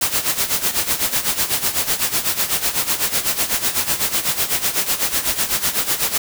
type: noise with tremolo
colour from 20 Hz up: white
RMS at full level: -17 dBFS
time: 0.01-6.18 s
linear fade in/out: 5 ms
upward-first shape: sine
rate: 8 Hz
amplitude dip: 75%
effects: none